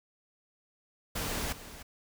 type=noise with echo; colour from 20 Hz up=pink; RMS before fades=-34 dBFS; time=1.15-1.53 s; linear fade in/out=10 ms; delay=300 ms; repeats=1; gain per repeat=-13 dB; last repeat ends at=1.83 s; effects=none